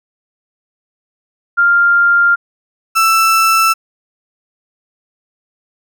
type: tone pair in turn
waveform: sine / 35% pulse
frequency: 1396.9 / 1326.7 Hz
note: F6 / E6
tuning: 0 / +11 cents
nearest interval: minor second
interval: 89 cents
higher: first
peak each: -7 dBFS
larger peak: neither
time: 1.57-2.36 / 2.95-3.74 s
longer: neither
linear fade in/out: 20 ms
effects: none